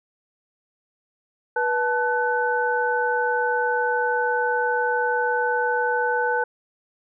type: tone cluster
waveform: sine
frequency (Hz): 487.1 / 874 / 1502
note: B4 / A5 / F#6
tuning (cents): -24 / -12 / +26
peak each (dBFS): -24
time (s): 1.56-6.44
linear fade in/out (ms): 5
effects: none